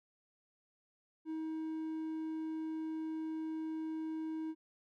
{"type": "tone", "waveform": "triangle", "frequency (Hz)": 317.3, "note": "D#4", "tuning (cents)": 34, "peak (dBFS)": -35, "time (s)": [1.25, 4.55], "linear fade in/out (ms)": 50, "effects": []}